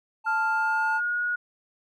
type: tone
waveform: triangle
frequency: 880 Hz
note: A5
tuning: in tune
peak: -24 dBFS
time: 0.24-1.01 s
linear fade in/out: 50 ms
type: tone with pitch glide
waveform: sine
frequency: 1396.9 to 1450.3 Hz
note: F6 to F#6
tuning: 0 to -35 cents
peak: -24 dBFS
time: 0.26-1.36 s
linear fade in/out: 10 ms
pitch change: +65 cents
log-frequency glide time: 0.47-1.23 s
effects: none